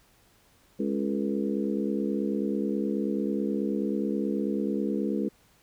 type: harmonic tone with a mistuned harmonic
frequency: 69.3 Hz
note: C#2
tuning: in tune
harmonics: 3 / 4 / 5 / 6 / 7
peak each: -29 / -31 / -33 / -35 / -36 dBFS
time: 0.79-5.29 s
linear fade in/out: 10 ms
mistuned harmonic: 6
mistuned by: +58 cents
effects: pink hiss -62 dBFS RMS until 5.62 s